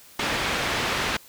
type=low-pass noise; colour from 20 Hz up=white; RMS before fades=-26 dBFS; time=0.19-1.17 s; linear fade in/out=5 ms; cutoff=2800 Hz; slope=12 dB/octave; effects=white hiss -50 dBFS RMS until 1.28 s